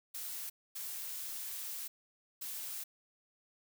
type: noise bursts at uneven times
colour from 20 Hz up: blue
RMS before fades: -42 dBFS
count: 3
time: 0.14-0.5 / 0.75-1.88 / 2.41-2.84 s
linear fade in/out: 10 ms
effects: none